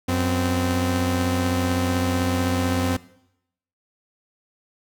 sawtooth tone pair together, 91.4 / 258.3 Hz, F#2 / C4, -21 / -22 cents, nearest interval octave + tritone, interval 1799 cents, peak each -19 dBFS, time 0.08-2.97 s, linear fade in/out 10 ms, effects noise-tail reverb RT60 0.8 s tail -19 dB re dry

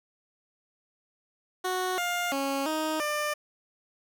15% pulse tone with pitch steps, 368.8 / 705 / 274.8 / 312.6 / 597 Hz, F#4 / F5 / C#4 / D#4 / D5, -6 / +16 / -15 / +8 / +28 cents, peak -21 dBFS, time 1.64-3.34 s, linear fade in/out 10 ms, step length 340 ms, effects none

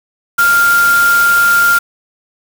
sine tone in noise, 1396.9 Hz, F6, in tune, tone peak -7 dBFS, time 0.38-1.79 s, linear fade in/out 10 ms, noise white, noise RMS -20 dBFS, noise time 0.38-1.79 s, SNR +10 dB, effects none

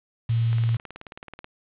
sine tone, 115.2 Hz, A#2, 20 cents flat, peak -19 dBFS, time 0.29-0.77 s, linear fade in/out 10 ms
click train, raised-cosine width 0.3 ms, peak -22 dBFS, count 18, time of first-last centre 0.53-1.444 s, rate 18.6 Hz
effects resampled to 8000 Hz + 7-bit

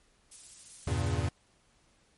violet noise, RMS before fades -44 dBFS, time 0.31-1.13 s, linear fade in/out 10 ms
square chord, E diminished seventh, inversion none, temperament equal, 82.41 / 98 / 116.54 / 138.59 Hz, E2 / G2 / Bb2 / Db3, 0 / 0 / 0 / 0 cents, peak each -33 / -34 / -35 / -37 dBFS, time 0.87-1.29 s, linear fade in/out 5 ms
effects pink hiss -67 dBFS RMS until 2.17 s + MP3 48 kbps

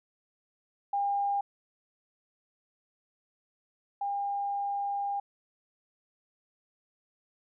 sine tone pair in turn, 804 / 804 Hz, G5 / G5, +44 / +44 cents, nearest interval unison, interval 0 cents, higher neither, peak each -26 / -29 dBFS, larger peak first, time 0.93-1.41 / 4.01-5.2 s, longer second, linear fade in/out 5 ms, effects none

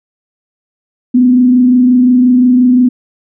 sine tone with frequency modulation, 250 Hz, B3, 21 cents sharp, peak -4 dBFS, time 1.14-2.89 s, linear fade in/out 10 ms, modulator 25.7 Hz, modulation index 0.33, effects none

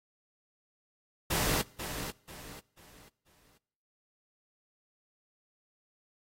pink noise with echo, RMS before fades -30 dBFS, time 1.3-1.62 s, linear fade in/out 10 ms, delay 490 ms, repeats 4, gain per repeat -9 dB, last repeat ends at 3.58 s, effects noise-tail reverb RT60 0.9 s tail -24 dB re dry + AAC 48 kbps

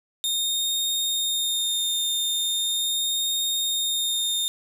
sawtooth tone with vibrato, 3664 Hz, A#7, 31 cents flat, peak -20 dBFS, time 0.24-4.48 s, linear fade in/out 0 ms, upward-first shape sine, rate 0.39 Hz, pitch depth 13 cents each way, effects 8-bit

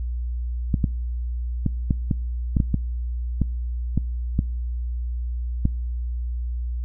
clicks, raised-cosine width 5 ms, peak -7 dBFS, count 12, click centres 0.742 / 0.842 / 1.663 / 1.908 / 2.112 / 2.568 / 2.602 / 2.743 / 3.417 / 3.976 / 4.391 / 5.654 s, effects noise-tail reverb RT60 0.8 s tail -26 dB re dry + added 60 Hz sine -24 dBFS peak until 6.84 s

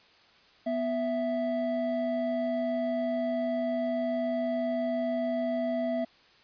triangle tone pair together, 246.9 / 660.2 Hz, B3 / E5, 0 / +2 cents, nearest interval octave + perfect fourth, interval 1702 cents, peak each -29 / -27 dBFS, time 0.66-6.05 s, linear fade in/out 10 ms, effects white hiss -59 dBFS RMS until 6.43 s + resampled to 11025 Hz

